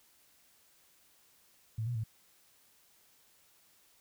sine tone with pitch steps, 110.8 / 121.2 / 110.8 Hz, A2 / B2 / A2, +13 / -32 / +13 cents, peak -32 dBFS, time 1.78-2.038 s, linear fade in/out 5 ms, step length 86 ms, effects white hiss -66 dBFS RMS until 4 s

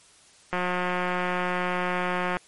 click train, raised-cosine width 0.5 ms, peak -12 dBFS, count 332, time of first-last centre 0.53-2.369 s, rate 180 Hz, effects white hiss -55 dBFS RMS until 2.47 s + MP3 48 kbps

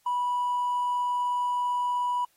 triangle tone with hard clipping, 981 Hz, B5, 12 cents flat, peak -24 dBFS, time 0.06-2.25 s, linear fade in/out 5 ms, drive 2 dB, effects white hiss -67 dBFS RMS until 2.36 s + AAC 48 kbps

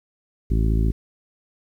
harmonic tone, 54.7 Hz, A1, 9 cents flat, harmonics 1 / 2 / 3 / 4 / 5 / 6 / 7, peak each -18 / -24 / -28 / -30 / -32 / -34 / -35 dBFS, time 0.5-0.92 s, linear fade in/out 10 ms, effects 9-bit

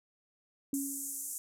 sine tone with exponential decay, 277.2 Hz, C#4, in tune, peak -29 dBFS, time 0.73-1.33 s, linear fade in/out 2 ms, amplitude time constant 130 ms
pink band-pass noise, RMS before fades -40 dBFS, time 0.74-1.38 s, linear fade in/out 0 ms, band 6800 to 13000 Hz, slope 48 dB/octave
effects none

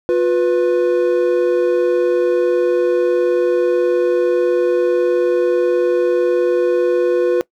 triangle tone pair together, 355.5 / 493.9 Hz, F4 / B4, +31 / 0 cents, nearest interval tritone, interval 569 cents, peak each -13 dBFS, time 0.09-7.41 s, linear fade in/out 0 ms, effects noise-tail reverb RT60 0.1 s tail -21 dB re dry

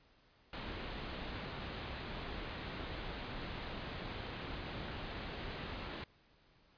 pink low-pass noise, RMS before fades -44 dBFS, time 0.53-6.04 s, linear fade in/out 2 ms, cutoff 4300 Hz, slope 48 dB/octave, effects pink hiss -68 dBFS RMS until 6.77 s + resampled to 11025 Hz

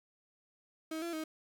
35% pulse tone with pitch steps, 318 / 339.4 / 314.7 Hz, D#4 / F4 / D#4, +38 / -49 / +20 cents, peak -35 dBFS, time 0.91-1.24 s, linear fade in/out 5 ms, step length 110 ms, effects 11-bit

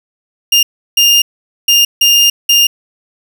30% pulse tone bursts at uneven times, 2812 Hz, F7, 11 cents sharp, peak -3 dBFS, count 5, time 0.52-0.63 / 0.97-1.22 / 1.68-1.85 / 2.01-2.3 / 2.49-2.67 s, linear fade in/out 5 ms, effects none

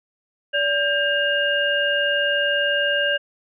sine tone cluster, 576 / 1600 / 2831 Hz, D5 / G6 / F7, -34 / +35 / +23 cents, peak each -23 / -21 / -23 dBFS, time 0.53-3.18 s, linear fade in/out 20 ms, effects none

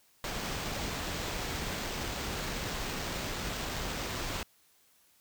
pink noise with sample-and-hold, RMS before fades -36 dBFS, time 0.24-4.43 s, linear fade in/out 2 ms, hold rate 11025 Hz, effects white hiss -66 dBFS RMS until 5.2 s

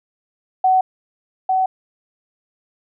sine tone pair in turn, 750 / 754 Hz, F#5 / F#5, +23 / +32 cents, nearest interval unison, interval 9 cents, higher second, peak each -11 / -14 dBFS, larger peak first, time 0.64-0.81 / 1.49-1.66 s, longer neither, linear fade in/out 5 ms, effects none

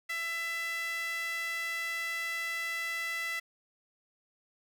sawtooth tone with high-pass filter, 667 Hz, E5, 20 cents sharp, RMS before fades -35 dBFS, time 0.09-3.4 s, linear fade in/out 10 ms, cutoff 1900 Hz, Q 4.4, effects none

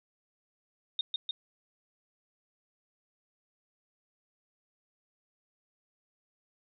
sine tone with echo, 3696 Hz, A#7, 16 cents flat, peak -27 dBFS, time 0.99-1.01 s, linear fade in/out 2 ms, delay 150 ms, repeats 2, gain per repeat -2 dB, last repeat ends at 1.31 s, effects none

